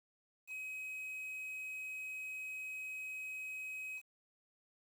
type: tone with quantisation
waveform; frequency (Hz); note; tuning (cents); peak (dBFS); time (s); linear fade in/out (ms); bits
triangle; 2536; D#7; +32; -40; 0.47-4.02; 50; 10
effects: none